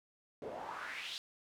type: noise with band-pass filter sweep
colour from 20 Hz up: pink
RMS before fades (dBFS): -44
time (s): 0.42-1.18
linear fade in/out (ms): 0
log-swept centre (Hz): 410 to 4200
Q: 3.6
effects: none